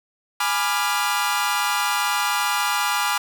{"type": "chord", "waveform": "sawtooth", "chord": "G# diminished seventh", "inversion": "none", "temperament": "equal with one note detuned", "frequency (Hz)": [830.6, 987.8, 1188.3, 1396.9], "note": ["G#5", "B5", "D6", "F6"], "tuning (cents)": [0, 0, 20, 0], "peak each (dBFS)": -22, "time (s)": [0.4, 3.18], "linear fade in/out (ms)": 5, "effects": []}